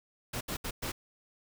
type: noise bursts at uneven times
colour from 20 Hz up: pink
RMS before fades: -36 dBFS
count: 4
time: 0.33-0.41 / 0.48-0.57 / 0.64-0.71 / 0.82-0.92 s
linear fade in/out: 10 ms
effects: none